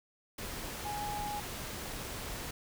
sine tone in noise, 830 Hz, G#5, 1 cent flat, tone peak -36 dBFS, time 0.85-1.4 s, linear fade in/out 5 ms, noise pink, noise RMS -41 dBFS, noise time 0.38-2.51 s, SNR +2 dB, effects none

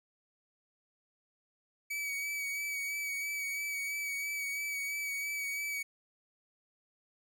45% pulse tone with vibrato, 2274 Hz, C#7, 44 cents sharp, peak -34 dBFS, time 1.9-5.83 s, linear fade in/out 10 ms, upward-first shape sine, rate 3 Hz, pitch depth 26 cents each way, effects none

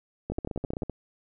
two click trains, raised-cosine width 2 ms, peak -19 / -18 dBFS, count 10 / 7, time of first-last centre 0.32-0.897 / 0.3-0.822 s, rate 15.6 / 11.5 Hz, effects none

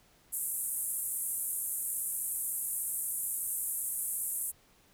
white band-pass noise, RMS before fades -35 dBFS, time 0.32-4.52 s, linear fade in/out 20 ms, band 8400 to 13000 Hz, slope 48 dB/octave, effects pink hiss -64 dBFS RMS until 4.93 s

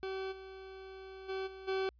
40% pulse tone with level steps, 382.6 Hz, G4, 42 cents flat, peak -36 / -46 / -35 / -46 / -31 dBFS, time 0.03-1.89 s, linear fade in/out 0 ms, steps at 0.31 / 1.28 / 1.46 / 1.67 s, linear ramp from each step 20 ms, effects added 60 Hz sine -61 dBFS peak until 1.99 s + resampled to 11025 Hz

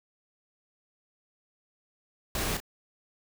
pink noise with echo, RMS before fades -31 dBFS, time 2.35-2.57 s, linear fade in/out 2 ms, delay 32 ms, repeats 1, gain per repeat -8 dB, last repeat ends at 2.602 s, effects none

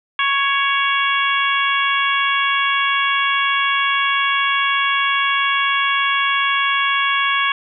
harmonic tone with a mistuned harmonic, 554.4 Hz, C#5, in tune, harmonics 2 / 3 / 4 / 5 / 6, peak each -19 / -21 / -22 / -23 / -24 dBFS, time 0.19-7.52 s, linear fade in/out 2 ms, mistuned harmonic 4, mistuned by +20 cents, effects none

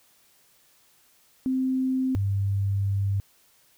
sine tone pair in turn, 260.4 / 99.02 Hz, C4 / G2, -8 / +18 cents, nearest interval octave + perfect fourth, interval 1674 cents, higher first, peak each -22 dBFS, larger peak neither, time 1.46-2.15 / 2.15-3.2 s, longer second, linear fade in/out 0 ms, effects white hiss -61 dBFS RMS until 3.77 s

